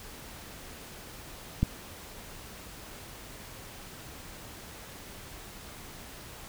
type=click; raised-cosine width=5 ms; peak=-11 dBFS; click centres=1.63 s; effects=pink hiss -46 dBFS RMS until 6.48 s

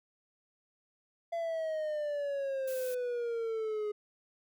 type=exponential sweep; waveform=triangle; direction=down; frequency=680 to 416.1 Hz; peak=-30 dBFS; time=1.32-3.92 s; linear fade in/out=10 ms
type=noise; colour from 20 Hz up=blue; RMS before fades=-46 dBFS; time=2.67-2.95 s; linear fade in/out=10 ms
effects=none

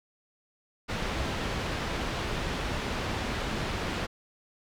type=low-pass noise; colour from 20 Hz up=pink; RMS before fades=-32 dBFS; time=0.88-4.07 s; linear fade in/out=20 ms; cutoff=3900 Hz; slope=12 dB/octave; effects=none

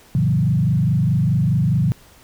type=tone with frequency modulation; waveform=sine; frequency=142.8 Hz; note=D3; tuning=48 cents flat; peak=-14 dBFS; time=0.15-1.92 s; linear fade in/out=0 ms; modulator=24.8 Hz; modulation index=1.5; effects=pink hiss -49 dBFS RMS until 2.23 s

